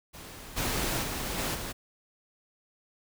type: noise with level steps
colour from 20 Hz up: pink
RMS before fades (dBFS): -45 / -30 / -34 / -31 / -37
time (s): 0.13-1.73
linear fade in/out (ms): 20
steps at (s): 0.56 / 1.02 / 1.37 / 1.54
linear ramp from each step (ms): 20
effects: none